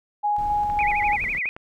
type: tone with tremolo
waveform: sine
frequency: 830.6 Hz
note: G#5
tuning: in tune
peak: -19 dBFS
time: 0.23-1.17 s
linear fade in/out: 20 ms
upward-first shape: square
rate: 3.7 Hz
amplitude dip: 25%
type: noise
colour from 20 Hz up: brown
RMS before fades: -36 dBFS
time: 0.38-1.39 s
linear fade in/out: 5 ms
type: click train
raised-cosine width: 0.5 ms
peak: -23 dBFS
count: 9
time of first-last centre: 0.7-1.565 s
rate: 9.25 Hz
type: tone with vibrato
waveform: sine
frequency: 2217 Hz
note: C#7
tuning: in tune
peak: -23 dBFS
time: 0.79-1.49 s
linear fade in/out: 0 ms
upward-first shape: sine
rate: 12 Hz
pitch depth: 220 cents each way
effects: none